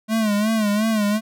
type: tone with vibrato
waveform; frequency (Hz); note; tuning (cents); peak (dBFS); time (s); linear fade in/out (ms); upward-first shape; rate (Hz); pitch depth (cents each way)
square; 213.9; A3; -49; -18; 0.08-1.21; 50; sine; 2.8; 84
effects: none